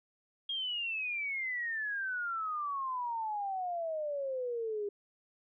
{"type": "exponential sweep", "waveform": "sine", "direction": "down", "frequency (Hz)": [3267, 401.9], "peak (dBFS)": -33, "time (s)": [0.49, 4.89], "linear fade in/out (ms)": 5, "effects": []}